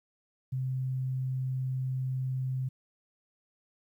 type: tone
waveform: sine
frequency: 130.1 Hz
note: C3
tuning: 9 cents flat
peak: -29 dBFS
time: 0.52-2.69 s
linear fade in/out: 10 ms
effects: 11-bit